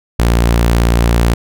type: tone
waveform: sawtooth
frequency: 58.1 Hz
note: A#1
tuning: 5 cents flat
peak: -5 dBFS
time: 0.19-1.34 s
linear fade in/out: 5 ms
effects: none